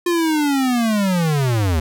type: linear sweep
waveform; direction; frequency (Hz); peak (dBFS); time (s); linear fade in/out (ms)
square; down; 353.7 to 74.7; -16; 0.06-1.8; 5
effects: none